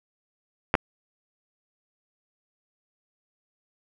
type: clicks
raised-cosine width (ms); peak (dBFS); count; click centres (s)
0.5; -4; 2; 0.741 / 0.752
effects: none